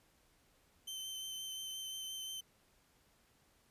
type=tone with vibrato; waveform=sawtooth; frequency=3087 Hz; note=G7; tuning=27 cents flat; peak=-39 dBFS; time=0.87-2.41 s; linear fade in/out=10 ms; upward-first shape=sine; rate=5.7 Hz; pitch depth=13 cents each way; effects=pink hiss -71 dBFS RMS until 3.7 s + resampled to 32000 Hz